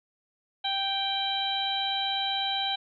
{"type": "harmonic tone", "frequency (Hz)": 784, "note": "G5", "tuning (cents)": 0, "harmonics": [1, 2, 3, 4, 5], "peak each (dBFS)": [-31, -39, -40, -31, -31], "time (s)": [0.64, 2.76], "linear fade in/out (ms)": 10, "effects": []}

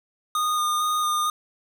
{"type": "tone with vibrato", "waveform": "square", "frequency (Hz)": 1224, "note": "D#6", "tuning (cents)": -29, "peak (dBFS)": -22, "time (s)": [0.35, 1.3], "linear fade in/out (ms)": 2, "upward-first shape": "square", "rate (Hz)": 2.2, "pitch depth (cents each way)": 11, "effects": []}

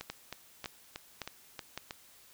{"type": "two click trains", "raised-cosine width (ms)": 0.2, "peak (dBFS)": [-20, -22], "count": [4, 7], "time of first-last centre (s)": [[0.1, 1.776], [0.01, 1.909]], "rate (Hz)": [1.79, 3.16], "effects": ["white hiss -59 dBFS RMS until 2.33 s"]}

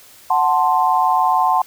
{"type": "chord", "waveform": "sine", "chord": "F# diminished", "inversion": "none", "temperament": "equal", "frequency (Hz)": [740, 880, 1046.5], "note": ["F#5", "A5", "C6"], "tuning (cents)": [0, 0, 0], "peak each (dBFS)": -17, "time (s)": [0.3, 1.62], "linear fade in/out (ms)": 5, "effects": ["white hiss -45 dBFS RMS until 1.66 s"]}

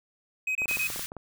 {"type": "tone bursts", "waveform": "triangle", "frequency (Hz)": 2527, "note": "D#7", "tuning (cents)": 26, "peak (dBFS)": -24, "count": 4, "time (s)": [0.47, 0.873], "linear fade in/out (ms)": 5, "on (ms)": 82, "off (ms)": 25}
{"type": "clicks", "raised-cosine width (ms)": 1, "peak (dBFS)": -25, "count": 9, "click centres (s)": [0.619, 0.657, 0.712, 0.771, 0.902, 0.961, 0.994, 1.119, 1.167]}
{"type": "band-stop noise", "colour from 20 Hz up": "white", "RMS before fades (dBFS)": -35, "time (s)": [0.68, 1.06], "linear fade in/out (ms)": 0, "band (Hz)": [200, 1100], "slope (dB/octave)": 48}
{"effects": []}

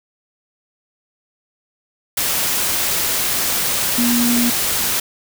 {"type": "tone in noise", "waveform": "sine", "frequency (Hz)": 239.6, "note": "A#3", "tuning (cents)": 48, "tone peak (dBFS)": -15, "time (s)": [3.98, 4.5], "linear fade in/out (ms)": 5, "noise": "white", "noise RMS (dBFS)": -19, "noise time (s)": [2.17, 5], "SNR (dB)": 1, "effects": []}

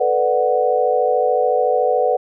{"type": "chord", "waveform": "sine", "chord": "B minor seventh", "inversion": "third", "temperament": "equal", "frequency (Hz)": [440, 493.9, 587.3, 740], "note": ["A4", "B4", "D5", "F#5"], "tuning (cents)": [0, 0, 0, 0], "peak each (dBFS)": [-22, -17, -21, -19], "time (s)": [0, 2.17], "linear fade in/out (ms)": 10, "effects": []}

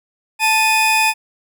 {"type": "tone pair together", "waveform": "40% pulse", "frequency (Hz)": [880, 2489], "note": ["A5", "D#7"], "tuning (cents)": [0, 0], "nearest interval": "octave + tritone", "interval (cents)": 1800, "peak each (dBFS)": [-15, -14], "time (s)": [0.39, 1.14], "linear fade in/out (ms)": 50, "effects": []}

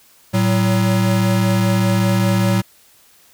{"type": "tone pair together", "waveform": "square", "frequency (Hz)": [112.2, 188.7], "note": ["A2", "F#3"], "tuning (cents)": [34, 34], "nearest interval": "major sixth", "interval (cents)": 900, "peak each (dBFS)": -17, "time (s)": [0.33, 2.62], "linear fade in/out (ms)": 20, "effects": ["white hiss -51 dBFS RMS until 3.33 s"]}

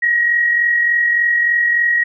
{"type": "tone pair together", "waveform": "sine", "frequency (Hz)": [1855.6, 1899], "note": ["A#6", "A#6"], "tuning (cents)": [-8, 32], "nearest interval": "unison", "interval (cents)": 40, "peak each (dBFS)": [-24, -12], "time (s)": [0.02, 2.04], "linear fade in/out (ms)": 10, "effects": []}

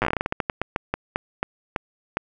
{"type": "slowing click train", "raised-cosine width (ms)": 0.5, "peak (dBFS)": -7, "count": 21, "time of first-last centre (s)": [0.02, 2.17], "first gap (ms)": 8, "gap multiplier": 1.23, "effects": []}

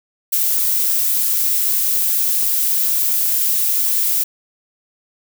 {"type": "noise", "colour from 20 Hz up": "violet", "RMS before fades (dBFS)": -17, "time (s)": [0.32, 4.24], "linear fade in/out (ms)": 10, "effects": []}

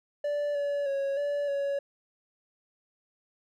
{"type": "tone with pitch steps", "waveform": "triangle", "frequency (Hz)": [583, 572, 552, 576, 561], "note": ["D5", "D5", "C#5", "D5", "C#5"], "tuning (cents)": [-13, -46, -7, -34, 21], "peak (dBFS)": -25, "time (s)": [0.24, 1.79], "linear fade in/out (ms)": 5, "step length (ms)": 310, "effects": []}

